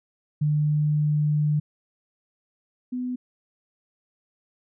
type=tone pair in turn; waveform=sine; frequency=149.9 / 250.1 Hz; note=D3 / B3; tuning=+36 / +22 cents; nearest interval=major sixth; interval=886 cents; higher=second; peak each=-19 / -26 dBFS; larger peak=first; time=0.41-1.6 / 2.92-3.16 s; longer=first; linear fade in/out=10 ms; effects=none